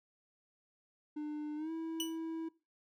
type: tone with pitch glide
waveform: triangle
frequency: 300 to 325.3 Hz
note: D4 to E4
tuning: +37 to -23 cents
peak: -35 dBFS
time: 1.16-2.49 s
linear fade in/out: 10 ms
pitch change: +140 cents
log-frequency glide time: 1.56-1.71 s
type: tone with exponential decay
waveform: sawtooth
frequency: 2960 Hz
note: F#7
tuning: in tune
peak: -29 dBFS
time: 2-2.18 s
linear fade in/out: 1 ms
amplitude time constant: 38 ms
effects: noise-tail reverb RT60 0.3 s tail -20 dB re dry